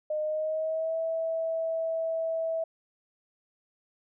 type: tone with pitch glide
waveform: sine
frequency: 612 to 652.1 Hz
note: D#5 to E5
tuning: -29 to -19 cents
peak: -27 dBFS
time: 0.1-2.64 s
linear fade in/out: 5 ms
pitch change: +110 cents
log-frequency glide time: 0.21-0.97 s
effects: none